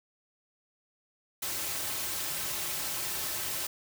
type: noise with comb filter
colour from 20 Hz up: white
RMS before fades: -34 dBFS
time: 1.42-3.67 s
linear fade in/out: 5 ms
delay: 4.2 ms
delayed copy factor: -0.55
effects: none